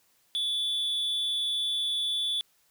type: tone with amplitude modulation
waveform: triangle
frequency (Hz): 3459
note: A7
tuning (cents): -30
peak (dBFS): -23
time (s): 0.35-2.41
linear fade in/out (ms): 0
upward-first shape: sine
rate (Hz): 284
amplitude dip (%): 45
effects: white hiss -67 dBFS RMS until 2.7 s